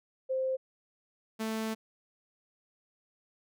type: tone pair in turn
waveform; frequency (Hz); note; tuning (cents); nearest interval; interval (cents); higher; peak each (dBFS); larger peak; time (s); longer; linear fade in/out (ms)
sine / sawtooth; 523.3 / 220.9; C5 / A3; 0 / +7; octave + minor third; 1493; first; -28; neither; 0.29-0.57 / 1.39-1.75; second; 20
effects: none